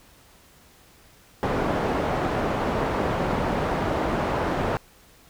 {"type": "low-pass noise", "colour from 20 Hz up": "white", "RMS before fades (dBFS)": -25, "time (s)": [1.43, 4.77], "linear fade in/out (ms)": 0, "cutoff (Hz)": 810, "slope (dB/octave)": 12, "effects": ["pink hiss -54 dBFS RMS until 5.29 s"]}